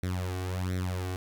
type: tone with flanger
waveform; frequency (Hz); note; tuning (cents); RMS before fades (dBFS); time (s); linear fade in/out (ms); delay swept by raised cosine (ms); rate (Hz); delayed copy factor
sawtooth; 91.7; F#2; -15; -32; 0.03-1.16; 0; 0.51 to 2.71; 1.4; +0.8
effects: 11-bit